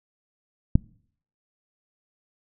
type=click; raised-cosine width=5 ms; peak=-4 dBFS; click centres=0.755 s; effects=noise-tail reverb RT60 0.6 s tail -25 dB re dry